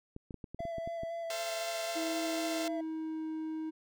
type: clicks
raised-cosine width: 3 ms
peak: -30 dBFS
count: 10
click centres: 0.164 / 0.308 / 0.343 / 0.442 / 0.546 / 0.605 / 0.653 / 0.783 / 0.875 / 1.034 s
type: tone with vibrato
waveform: triangle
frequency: 669 Hz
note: E5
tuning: 25 cents sharp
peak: -34 dBFS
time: 0.59-2.81 s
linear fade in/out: 5 ms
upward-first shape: square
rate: 3.9 Hz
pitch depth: 13 cents each way
type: chord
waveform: 5% pulse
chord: F major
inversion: first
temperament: equal with one note detuned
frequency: 440 / 523.3 / 687.3 Hz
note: A4 / C5 / F5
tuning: 0 / 0 / -28 cents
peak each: -33 / -31 / -30 dBFS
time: 1.3-2.68 s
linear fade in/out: 2 ms
type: tone with pitch glide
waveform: triangle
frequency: 322.9 to 315.9 Hz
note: E4 to D#4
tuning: -36 to +26 cents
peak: -33 dBFS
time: 1.95-3.71 s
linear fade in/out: 20 ms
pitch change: -38 cents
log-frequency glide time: 2.19-3.27 s
effects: none